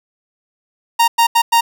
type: tone bursts at uneven times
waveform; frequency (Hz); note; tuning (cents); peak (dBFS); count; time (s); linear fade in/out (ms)
45% pulse; 929; A#5; -6; -9; 4; 0.99-1.08 / 1.18-1.27 / 1.35-1.42 / 1.52-1.61; 10
effects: none